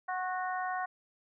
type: harmonic tone with a mistuned harmonic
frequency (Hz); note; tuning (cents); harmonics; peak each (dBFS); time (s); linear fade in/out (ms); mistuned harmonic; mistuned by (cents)
369.2; F#4; -4; 2 / 3 / 4 / 5; -34 / -38 / -40 / -42; 0.08-0.86; 10; 3; -20
effects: none